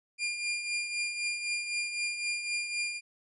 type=tone with tremolo; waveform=sawtooth; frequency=2405 Hz; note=D7; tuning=41 cents sharp; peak=-25 dBFS; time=0.18-3.01 s; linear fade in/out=50 ms; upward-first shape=triangle; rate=3.9 Hz; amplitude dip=60%; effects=resampled to 24000 Hz